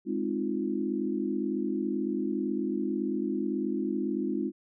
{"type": "chord", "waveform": "sine", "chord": "F minor seventh", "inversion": "first", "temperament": "equal", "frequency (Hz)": [207.7, 261.6, 311.1, 349.2], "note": ["Ab3", "C4", "Eb4", "F4"], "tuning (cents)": [0, 0, 0, 0], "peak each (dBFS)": -33, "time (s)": [0.05, 4.52], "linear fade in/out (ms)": 50, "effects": []}